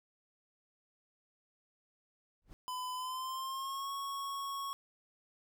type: noise with exponential growth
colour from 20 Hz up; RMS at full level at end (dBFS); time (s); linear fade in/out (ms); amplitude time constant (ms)
brown; -43; 2.42-2.53; 0; 22
type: tone with pitch glide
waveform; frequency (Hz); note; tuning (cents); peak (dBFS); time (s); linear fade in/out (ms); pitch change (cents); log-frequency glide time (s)
square; 1007 to 1104.5; B5 to C#6; +33 to -7; -38; 2.68-4.73; 0; +160; 2.94-3.91
effects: none